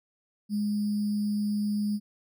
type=tone with sample-and-hold; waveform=sine; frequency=207.7 Hz; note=G#3; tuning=in tune; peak=-25 dBFS; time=0.49-2 s; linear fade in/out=50 ms; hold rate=4900 Hz; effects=none